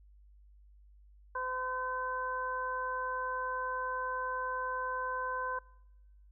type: harmonic tone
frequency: 510 Hz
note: C5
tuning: 44 cents flat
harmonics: 1 / 2 / 3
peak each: -41 / -35 / -39 dBFS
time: 1.35-5.59 s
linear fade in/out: 5 ms
effects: noise-tail reverb RT60 1.0 s tail -26 dB re dry + added 50 Hz sine -56 dBFS peak until 6.31 s